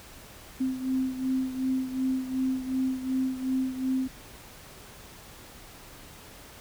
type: beating tone pair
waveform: sine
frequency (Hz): 260 / 262.7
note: C4 / C4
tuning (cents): -11 / +7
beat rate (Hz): 2.7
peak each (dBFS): -27 / -32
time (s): 0.6-4.08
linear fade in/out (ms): 10
effects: pink hiss -48 dBFS RMS until 6.6 s